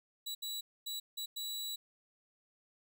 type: tone bursts at uneven times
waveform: sawtooth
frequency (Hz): 3923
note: B7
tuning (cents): -12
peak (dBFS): -35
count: 5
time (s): 0.26-0.35 / 0.42-0.61 / 0.86-1 / 1.17-1.26 / 1.36-1.76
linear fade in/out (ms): 10
effects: none